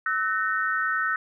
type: tone cluster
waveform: sine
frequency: 1305 / 1506 / 1836 Hz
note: E6 / F#6 / A#6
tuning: -18 / +30 / -27 cents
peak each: -27 / -26 / -29 dBFS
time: 0.06-1.16 s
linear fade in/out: 2 ms
effects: none